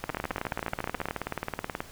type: two click trains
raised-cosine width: 0.5 ms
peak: -15 / -15 dBFS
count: 15 / 34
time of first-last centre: 0.1-1.086 / 0.04-1.805 s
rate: 14.2 / 18.7 Hz
effects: pink hiss -49 dBFS RMS until 1.91 s